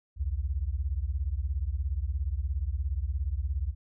sine beating tone pair, 61.74 / 78.74 Hz, B1 / D#2, 0 / +21 cents, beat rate 17 Hz, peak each -30 / -31 dBFS, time 0.16-3.75 s, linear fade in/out 50 ms, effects none

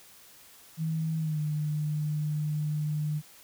sine tone with pitch glide, 160 to 151.02 Hz, D#3 to D3, +49 to +49 cents, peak -27 dBFS, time 0.77-3.22 s, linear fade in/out 50 ms, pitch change -100 cents, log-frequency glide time 1.19-1.4 s, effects white hiss -54 dBFS RMS until 3.43 s

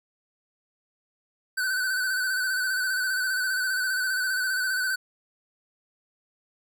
square tone with vibrato, 1515 Hz, F#6, 40 cents sharp, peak -25 dBFS, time 1.57-4.96 s, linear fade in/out 10 ms, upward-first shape square, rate 15 Hz, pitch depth 38 cents each way, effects none

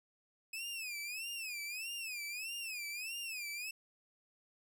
sawtooth tone with vibrato, 2549 Hz, D#7, 41 cents sharp, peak -37 dBFS, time 0.53-3.71 s, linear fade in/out 5 ms, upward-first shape sine, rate 1.6 Hz, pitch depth 170 cents each way, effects none

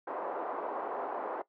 white band-pass noise, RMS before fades -37 dBFS, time 0.07-1.42 s, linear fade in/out 5 ms, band 360 to 1000 Hz, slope 24 dB/octave, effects noise-tail reverb RT60 0.1 s tail -17 dB re dry

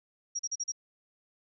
sine tone bursts, 5670 Hz, F8, 25 cents sharp, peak -30 dBFS, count 5, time 0.35-0.721 s, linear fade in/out 10 ms, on 43 ms, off 39 ms, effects none

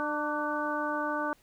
harmonic tone with a mistuned harmonic, 298.8 Hz, D4, 30 cents sharp, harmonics 1 / 2 / 3 / 4 / 5, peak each -35 / -35 / -35 / -35 / -35 dBFS, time 0-1.33 s, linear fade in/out 0 ms, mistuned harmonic 4, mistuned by -44 cents, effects pink hiss -64 dBFS RMS until 1.42 s

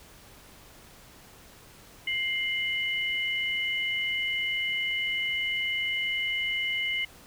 sine tone pair together, 2100 / 2962 Hz, C7 / F#7, +6 / +1 cents, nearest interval tritone, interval 595 cents, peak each -28 / -31 dBFS, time 2.07-7.05 s, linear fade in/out 5 ms, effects pink hiss -52 dBFS RMS until 7.26 s

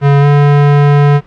square tone with pitch glide, 141.5 to 144.39 Hz, C#3 to D3, +36 to -29 cents, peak -5 dBFS, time 0.01-1.21 s, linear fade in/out 50 ms, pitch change +35 cents, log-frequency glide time 0.2-0.26 s, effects pink hiss -42 dBFS RMS until 1.26 s + low-pass 2000 Hz 12 dB/octave

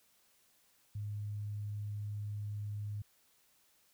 sine tone, 103.83 Hz, G#2, in tune, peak -37 dBFS, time 0.95-3.02 s, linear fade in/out 5 ms, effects white hiss -70 dBFS RMS until 3.93 s

